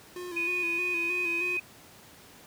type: tone with vibrato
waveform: square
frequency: 349.2 Hz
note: F4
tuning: in tune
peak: -37 dBFS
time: 0.16-1.57 s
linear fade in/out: 2 ms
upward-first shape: square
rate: 3.2 Hz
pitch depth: 44 cents each way
type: tone with pitch glide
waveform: sine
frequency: 2479 to 2506 Hz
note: D#7 to D#7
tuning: -7 to +12 cents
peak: -27 dBFS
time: 0.36-1.6 s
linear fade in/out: 10 ms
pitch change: +19 cents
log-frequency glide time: 0.63-1.35 s
effects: pink hiss -52 dBFS RMS until 2.46 s + high-pass 100 Hz 12 dB/octave